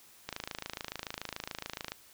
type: click train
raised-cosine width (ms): 0.2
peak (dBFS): -19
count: 45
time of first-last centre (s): 0.29-1.92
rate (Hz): 27
effects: white hiss -58 dBFS RMS until 2.13 s